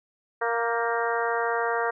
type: harmonic tone with a mistuned harmonic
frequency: 233.1 Hz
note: A#3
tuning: in tune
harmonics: 2 / 3 / 4 / 5 / 6 / 7 / 8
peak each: -28 / -30 / -31 / -32 / -33 / -33 / -34 dBFS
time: 0.41-1.91 s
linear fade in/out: 10 ms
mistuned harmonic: 7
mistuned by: -45 cents
effects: none